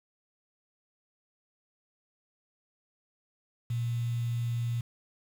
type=tone with quantisation; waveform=sine; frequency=118.4 Hz; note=A#2; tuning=27 cents sharp; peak=-28 dBFS; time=3.7-4.81 s; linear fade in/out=5 ms; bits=8; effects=none